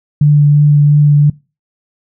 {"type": "tone with vibrato", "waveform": "sine", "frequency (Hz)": 146.83, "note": "D3", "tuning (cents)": 0, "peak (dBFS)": -4, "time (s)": [0.21, 1.3], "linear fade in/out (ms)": 5, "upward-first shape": "triangle", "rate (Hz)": 2.9, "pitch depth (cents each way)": 14, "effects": ["noise-tail reverb RT60 0.3 s tail -23 dB re dry"]}